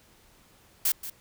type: noise with echo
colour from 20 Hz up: blue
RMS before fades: -24 dBFS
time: 0.85-0.92 s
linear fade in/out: 5 ms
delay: 180 ms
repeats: 1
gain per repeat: -13 dB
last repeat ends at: 1.1 s
effects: pink hiss -59 dBFS RMS until 1.2 s